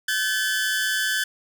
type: tone pair together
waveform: sawtooth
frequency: 1532 / 1722.1 Hz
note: G6 / A6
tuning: -40 / -38 cents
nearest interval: major second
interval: 202 cents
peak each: -21 dBFS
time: 0.08-1.24 s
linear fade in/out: 5 ms
effects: none